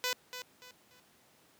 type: tone with echo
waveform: 5% pulse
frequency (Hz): 499.8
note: B4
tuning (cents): +21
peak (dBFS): -19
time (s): 0.04-0.13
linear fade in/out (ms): 0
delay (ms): 290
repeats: 3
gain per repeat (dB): -10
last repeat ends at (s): 1
effects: pink hiss -64 dBFS RMS until 1.59 s + high-pass 150 Hz 12 dB/octave